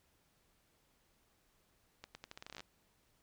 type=accelerating click train; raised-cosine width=0.2 ms; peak=-30 dBFS; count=14; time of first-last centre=2.04-2.605 s; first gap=110 ms; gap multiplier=0.82; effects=pink hiss -74 dBFS RMS until 3.22 s